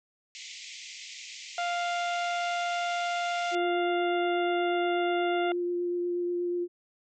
pink band-pass noise, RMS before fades -44 dBFS, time 0.35-3.55 s, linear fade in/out 0 ms, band 2000 to 7500 Hz, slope 96 dB/octave
harmonic tone, 698.5 Hz, F5, in tune, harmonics 1 / 2 / 3 / 4 / 5, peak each -29 / -35 / -39 / -41 / -43 dBFS, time 1.58-5.52 s, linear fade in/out 2 ms
sine tone with vibrato, 351.2 Hz, F4, 10 cents sharp, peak -27 dBFS, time 3.51-6.68 s, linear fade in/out 50 ms, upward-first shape triangle, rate 8.3 Hz, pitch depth 12 cents each way
effects none

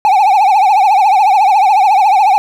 triangle tone with vibrato, 805 Hz, G5, 46 cents sharp, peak -4 dBFS, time 0.05-2.38 s, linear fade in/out 0 ms, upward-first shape triangle, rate 14 Hz, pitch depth 170 cents each way, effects 7-bit

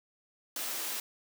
white high-pass noise, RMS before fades -36 dBFS, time 0.56-1 s, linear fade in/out 2 ms, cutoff 250 Hz, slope 24 dB/octave, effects none

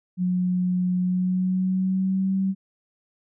sine tone with pitch glide, 181.2 to 191.97 Hz, F#3 to G3, -36 to -36 cents, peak -20 dBFS, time 0.17-2.55 s, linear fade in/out 50 ms, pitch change +100 cents, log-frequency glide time 0.99-2.36 s, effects none

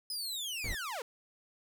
sawtooth linear sweep, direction down, 5100 to 423.9 Hz, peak -33 dBFS, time 0.1-1.02 s, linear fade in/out 2 ms
brown noise, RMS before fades -38 dBFS, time 0.64-0.75 s, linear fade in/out 2 ms
effects none

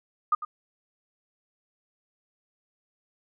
sine tone with echo, 1223 Hz, D#6, 30 cents flat, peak -18 dBFS, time 0.32-0.35 s, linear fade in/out 5 ms, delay 100 ms, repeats 1, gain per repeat -13 dB, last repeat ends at 0.45 s, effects none

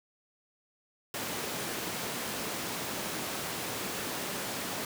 pink high-pass noise, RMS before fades -36 dBFS, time 1.14-4.85 s, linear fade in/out 2 ms, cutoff 180 Hz, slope 12 dB/octave, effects none

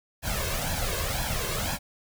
pink noise with flanger, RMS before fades -29 dBFS, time 0.22-1.79 s, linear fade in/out 50 ms, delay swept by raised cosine 1.2 to 1.9 ms, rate 2 Hz, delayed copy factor +0.75, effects none

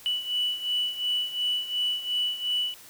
sine beating tone pair, 2960 / 2962.8 Hz, F#7 / F#7, 0 / +2 cents, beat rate 2.8 Hz, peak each -26 / -30 dBFS, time 0.06-2.74 s, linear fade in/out 0 ms, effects tanh soft clip ceiling -19 dBFS + white hiss -49 dBFS RMS until 2.89 s

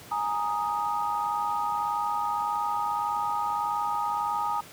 sine chord, Ab suspended second, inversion none, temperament equal, 830.6 / 932.3 / 1244.5 Hz, Ab5 / Bb5 / Eb6, 0 / 0 / 0 cents, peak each -30 dBFS, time 0.11-4.61 s, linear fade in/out 10 ms, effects pink hiss -47 dBFS RMS until 4.72 s + high-pass 100 Hz 12 dB/octave

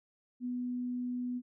sine tone, 247.2 Hz, B3, 2 cents sharp, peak -33 dBFS, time 0.4-1.42 s, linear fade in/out 50 ms, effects none

